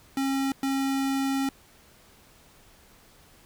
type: tone bursts at uneven times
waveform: square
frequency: 271.1 Hz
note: C#4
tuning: 38 cents flat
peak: -25 dBFS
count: 2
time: 0.17-0.52 / 0.63-1.49 s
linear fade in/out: 2 ms
effects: pink hiss -56 dBFS RMS until 3.45 s